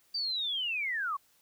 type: linear sweep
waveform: sine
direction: down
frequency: 4699 to 1068 Hz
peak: -30 dBFS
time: 0.14-1.17 s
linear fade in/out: 10 ms
effects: white hiss -67 dBFS RMS until 1.41 s